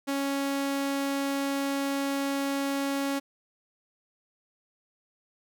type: tone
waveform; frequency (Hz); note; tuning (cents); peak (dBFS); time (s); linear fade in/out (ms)
sawtooth; 277.2; C#4; 0; -23; 0.07-3.2; 20
effects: none